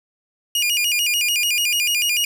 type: tone with vibrato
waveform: sawtooth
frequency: 2637 Hz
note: E7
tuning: in tune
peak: -14 dBFS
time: 0.55-2.25 s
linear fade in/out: 2 ms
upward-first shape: square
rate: 6.8 Hz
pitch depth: 150 cents each way
effects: none